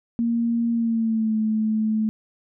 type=tone with pitch glide; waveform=sine; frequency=233.1 to 217.5 Hz; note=A#3 to A3; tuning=0 to -20 cents; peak=-19 dBFS; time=0.19-2.09 s; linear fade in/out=0 ms; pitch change=-120 cents; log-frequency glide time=0.72-1.36 s; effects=none